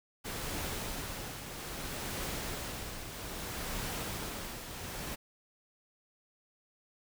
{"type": "noise with tremolo", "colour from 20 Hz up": "pink", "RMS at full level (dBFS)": -37, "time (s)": [0.24, 5.16], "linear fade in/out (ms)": 20, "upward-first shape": "triangle", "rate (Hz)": 0.62, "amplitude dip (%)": 55, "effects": []}